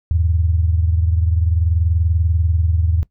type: tone pair together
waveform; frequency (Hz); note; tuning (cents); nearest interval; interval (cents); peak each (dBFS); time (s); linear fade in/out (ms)
sine; 81 / 101.47; E2 / G#2; -30 / -40; major third; 390; -14 / -21; 0.11-3.03; 0
effects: noise-tail reverb RT60 0.1 s tail -20 dB re dry